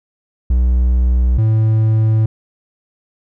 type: tone pair in turn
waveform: triangle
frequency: 61.74 / 110.01 Hz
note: B1 / A2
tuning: 0 / 0 cents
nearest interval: minor seventh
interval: 1000 cents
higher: second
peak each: -8 dBFS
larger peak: neither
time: 0.5-1.38 / 1.38-2.26 s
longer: neither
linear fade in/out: 5 ms
effects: none